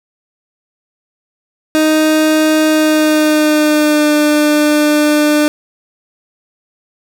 30% pulse tone with pitch glide, 311.1 to 299.1 Hz, D#4 to D4, 0 to +32 cents, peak -6 dBFS, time 1.75-5.48 s, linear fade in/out 0 ms, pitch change -68 cents, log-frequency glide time 2.68-4.16 s, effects none

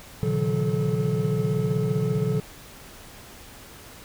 triangle tone cluster, 120.2 / 139.8 / 155.3 / 180.8 / 431.7 Hz, B2 / C#3 / D#3 / F#3 / A4, -46 / +15 / -3 / -40 / -33 cents, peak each -26 dBFS, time 0.23-2.4 s, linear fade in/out 0 ms, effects pink hiss -45 dBFS RMS until 4.04 s

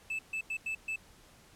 triangle tone bursts at uneven times, 2627 Hz, E7, 7 cents flat, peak -31 dBFS, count 5, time 0.1-0.19 / 0.33-0.41 / 0.5-0.57 / 0.66-0.75 / 0.88-0.96 s, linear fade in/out 5 ms, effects pink hiss -59 dBFS RMS until 1.55 s + low-pass 12000 Hz 12 dB/octave

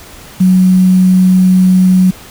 sine tone with quantisation, 185 Hz, F#3, in tune, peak -4 dBFS, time 0.4-2.11 s, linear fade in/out 10 ms, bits 5, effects pink hiss -34 dBFS RMS until 2.3 s

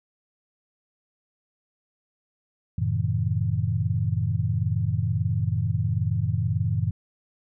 sine chord, F# diminished seventh, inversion none, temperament just, 92.5 / 111 / 133.2 / 159.84 Hz, F#2 / A2 / C3 / Eb3, 0 / +16 / +31 / +47 cents, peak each -27 / -25 / -30 / -29 dBFS, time 2.78-6.91 s, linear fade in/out 5 ms, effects none

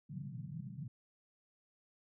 white band-pass noise, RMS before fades -45 dBFS, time 0.09-0.88 s, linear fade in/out 5 ms, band 120 to 180 Hz, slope 48 dB/octave, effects none

